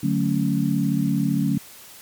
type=chord; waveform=sine; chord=D major seventh; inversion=none; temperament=equal; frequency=146.83 / 185 / 220 / 277.2 Hz; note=D3 / F#3 / A3 / C#4; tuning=0 / 0 / 0 / 0 cents; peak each=-24 dBFS; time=0.03-1.58 s; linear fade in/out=5 ms; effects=white hiss -44 dBFS RMS until 2.01 s + MP3 96 kbps